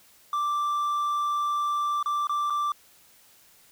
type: tone with dropouts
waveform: triangle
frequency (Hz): 1174.7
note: D6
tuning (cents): 0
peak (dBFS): -22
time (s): 0.33-2.72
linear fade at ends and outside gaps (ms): 2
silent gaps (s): 2.028-2.059 / 2.271-2.294 / 2.5-2.504
effects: white hiss -57 dBFS RMS until 3.71 s